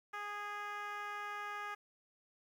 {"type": "tone with band-pass filter", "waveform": "10% pulse", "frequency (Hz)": 412.7, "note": "G#4", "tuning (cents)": -11, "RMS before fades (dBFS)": -43, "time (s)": [0.13, 1.75], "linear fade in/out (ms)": 10, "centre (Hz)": 1300, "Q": 1.4, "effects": ["11-bit"]}